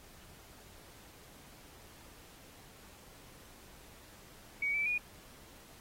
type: tone with pitch steps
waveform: sine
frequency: 2254 / 2318 / 2448 Hz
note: C#7 / D7 / D#7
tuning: +28 / -23 / -29 cents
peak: -30 dBFS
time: 4.62-4.98 s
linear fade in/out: 5 ms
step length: 120 ms
effects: pink hiss -57 dBFS RMS until 5.8 s + AAC 48 kbps